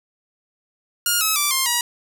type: tone with pitch steps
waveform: 5% pulse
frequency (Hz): 1421 / 1288.1 / 1167.6 / 1058.4 / 959.4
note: F6 / E6 / D6 / C6 / A#5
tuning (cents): +30 / -40 / -10 / +20 / +50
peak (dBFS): -6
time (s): 1.06-1.81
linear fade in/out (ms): 2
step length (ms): 150
effects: none